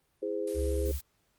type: chord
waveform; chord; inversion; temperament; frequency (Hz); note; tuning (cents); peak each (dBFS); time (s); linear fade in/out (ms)
sine; E augmented; none; just; 329.6 / 412 / 515; E4 / G#4 / B#4; 0 / -14 / -28; -37 / -33 / -35; 0.22-0.92; 10
type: noise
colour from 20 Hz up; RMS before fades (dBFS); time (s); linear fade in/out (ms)
blue; -44; 0.47-1.01; 5
type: tone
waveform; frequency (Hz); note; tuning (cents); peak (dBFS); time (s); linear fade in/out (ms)
sine; 69.9; C#2; +15; -29; 0.54-1; 50
effects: pink hiss -73 dBFS RMS until 1.38 s + Opus 32 kbps

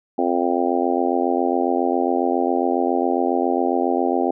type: harmonic tone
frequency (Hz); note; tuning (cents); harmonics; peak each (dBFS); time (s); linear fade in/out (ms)
87.31; F2; 0; 3 / 4 / 5 / 6 / 7 / 8 / 9; -23 / -23 / -26 / -28 / -28 / -26 / -24; 0.18-4.31; 5
effects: none

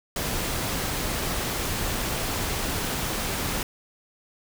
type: noise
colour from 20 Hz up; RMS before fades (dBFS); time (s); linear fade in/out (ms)
pink; -28; 0.16-3.63; 2
effects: none

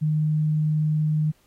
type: tone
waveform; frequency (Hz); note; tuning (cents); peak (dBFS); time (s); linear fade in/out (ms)
sine; 153.6; D#3; -22; -19; 0.01-1.32; 20
effects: pink hiss -63 dBFS RMS until 1.46 s + AAC 48 kbps

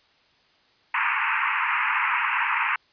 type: band-pass noise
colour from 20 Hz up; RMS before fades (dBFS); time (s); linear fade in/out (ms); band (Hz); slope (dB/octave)
pink; -24; 0.94-2.76; 5; 880 to 2700; 96
effects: white hiss -61 dBFS RMS until 2.92 s + resampled to 11025 Hz

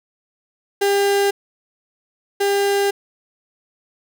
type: tone pair in turn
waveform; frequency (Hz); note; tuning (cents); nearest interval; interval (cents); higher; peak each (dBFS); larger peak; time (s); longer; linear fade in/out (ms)
35% pulse; 400.2 / 400.2; G4 / G4; +36 / +36; unison; 0; neither; -13 / -14; first; 0.81-1.31 / 2.4-2.91; second; 10
effects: none

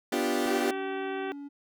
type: chord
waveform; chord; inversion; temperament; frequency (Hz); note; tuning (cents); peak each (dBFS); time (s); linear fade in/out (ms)
30% pulse; G dominant seventh; first; equal; 246.9 / 293.7 / 349.2 / 392; B3 / D4 / F4 / G4; 0 / 0 / 0 / 0; -29; 0.12-0.71; 5
type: harmonic tone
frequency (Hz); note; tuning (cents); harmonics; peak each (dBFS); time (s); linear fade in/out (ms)
384.6; G4; -33; 1 / 2 / 3 / 4 / 5 / 6 / 7 / 8 / 9; -33 / -38 / -45 / -41 / -46 / -49 / -47 / -53 / -52; 0.46-1.32; 0
type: tone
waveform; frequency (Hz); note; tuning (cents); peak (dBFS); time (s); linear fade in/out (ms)
triangle; 284; C#4; +42; -36; 0.69-1.49; 20
effects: none

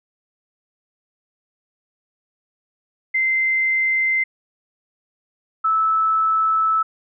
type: tone pair in turn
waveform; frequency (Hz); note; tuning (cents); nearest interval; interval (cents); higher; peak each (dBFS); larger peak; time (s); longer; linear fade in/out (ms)
sine; 2077 / 1308.4; C7 / E6; -13 / -13; minor sixth; 800; first; -16 / -15; second; 3.14-4.24 / 5.64-6.83; second; 10
effects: none

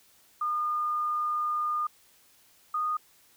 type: tone pair in turn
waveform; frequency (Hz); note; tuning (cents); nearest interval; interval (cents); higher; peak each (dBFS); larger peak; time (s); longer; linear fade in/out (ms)
sine; 1216 / 1233; D#6 / D#6; -40 / -16; unison; 24; second; -26; neither; 0.41-1.87 / 2.74-2.97; first; 5
effects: white hiss -61 dBFS RMS until 3.36 s

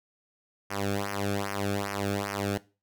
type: tone with flanger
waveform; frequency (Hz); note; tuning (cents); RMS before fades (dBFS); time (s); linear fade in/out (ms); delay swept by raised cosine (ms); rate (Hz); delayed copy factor
sawtooth; 100.2; G2; +38; -31; 0.7-2.58; 10; 0.25 to 1.04; 2.5; -1
effects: noise-tail reverb RT60 0.3 s tail -19 dB re dry

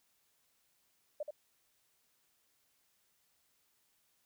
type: tone with echo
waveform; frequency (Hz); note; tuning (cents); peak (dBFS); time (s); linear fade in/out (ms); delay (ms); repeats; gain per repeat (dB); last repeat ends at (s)
sine; 597; D5; +28; -35; 1.2-1.23; 5; 78; 1; -4; 1.308
effects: white hiss -75 dBFS RMS until 4.25 s

